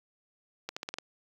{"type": "accelerating click train", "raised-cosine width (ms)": 0.2, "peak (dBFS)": -18, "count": 6, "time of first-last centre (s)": [0.69, 0.985], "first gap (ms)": 75, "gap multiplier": 0.88, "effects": ["high-pass 200 Hz 12 dB/octave", "8-bit"]}